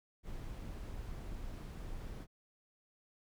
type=noise; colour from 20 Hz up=brown; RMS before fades=-44 dBFS; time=0.23-2.27 s; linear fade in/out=50 ms; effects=none